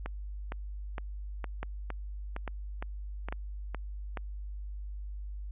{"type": "two click trains", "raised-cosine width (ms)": 0.5, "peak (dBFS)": [-21, -22], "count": [4, 9], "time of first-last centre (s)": [[1.63, 4.172], [0.06, 3.747]], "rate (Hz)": [1.18, 2.17], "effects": ["added 50 Hz sine -37 dBFS peak until 5.51 s", "resampled to 8000 Hz"]}